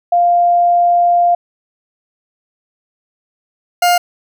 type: tone pair in turn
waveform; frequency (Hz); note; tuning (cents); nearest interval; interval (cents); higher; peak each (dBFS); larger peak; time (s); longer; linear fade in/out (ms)
sine / 40% pulse; 698.5 / 706.2; F5 / F5; 0 / +19; unison; 19; second; -8; neither; 0.12-1.35 / 3.82-3.98; first; 5
effects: none